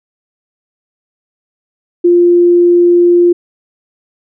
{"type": "tone", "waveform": "sine", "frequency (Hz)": 349.2, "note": "F4", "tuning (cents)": 0, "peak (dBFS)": -4, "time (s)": [2.04, 3.33], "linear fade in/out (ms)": 10, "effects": []}